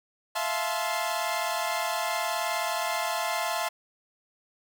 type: chord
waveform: sawtooth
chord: F major seventh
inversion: third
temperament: equal with one note detuned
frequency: 659.3 / 698.5 / 867.4 / 1046.5 Hz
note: E5 / F5 / A5 / C6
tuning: 0 / 0 / -25 / 0 cents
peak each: -29 dBFS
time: 0.35-3.69 s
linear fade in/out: 10 ms
effects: none